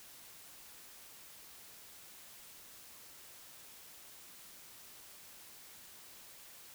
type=silence; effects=white hiss -55 dBFS RMS until 6.74 s